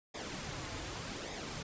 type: noise with flanger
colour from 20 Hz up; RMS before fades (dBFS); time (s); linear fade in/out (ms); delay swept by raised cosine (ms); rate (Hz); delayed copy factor
pink; -42; 0.14-1.63; 10; 0.68 to 5.28; 0.85; -0.6
effects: resampled to 16000 Hz